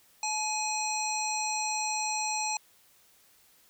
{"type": "harmonic tone with a mistuned harmonic", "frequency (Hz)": 838, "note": "G#5", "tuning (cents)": 15, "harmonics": [1, 3, 5, 7, 9], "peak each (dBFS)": [-32, -36, -38, -36, -36], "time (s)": [0.23, 2.57], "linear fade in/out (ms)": 2, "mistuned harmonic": 1, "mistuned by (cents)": 46, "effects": ["white hiss -62 dBFS RMS until 3.69 s"]}